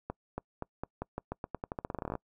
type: accelerating click train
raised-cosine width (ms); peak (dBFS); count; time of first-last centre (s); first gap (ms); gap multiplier
1; -21; 23; 0.1-2.153; 280; 0.87
effects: noise-tail reverb RT60 0.1 s tail -26 dB re dry